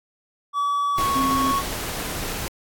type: tone with pitch glide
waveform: triangle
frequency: 1144 to 1106.9 Hz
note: D6 to C#6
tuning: -46 to -3 cents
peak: -18 dBFS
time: 0.53-1.63 s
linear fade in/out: 50 ms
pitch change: -57 cents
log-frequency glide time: 0.95-1.04 s
type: noise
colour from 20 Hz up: pink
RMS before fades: -29 dBFS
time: 0.98-2.48 s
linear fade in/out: 0 ms
type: tone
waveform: sine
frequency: 264.3 Hz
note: C4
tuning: 18 cents sharp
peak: -23 dBFS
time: 1.15-1.52 s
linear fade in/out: 10 ms
effects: AAC 64 kbps